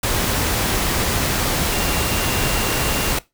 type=tone in noise; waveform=sine; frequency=2776 Hz; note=F7; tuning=11 cents flat; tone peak=-29 dBFS; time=1.72-3.13 s; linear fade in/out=5 ms; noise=pink; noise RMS=-20 dBFS; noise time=0.03-3.19 s; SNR=-12 dB; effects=noise-tail reverb RT60 0.2 s tail -19 dB re dry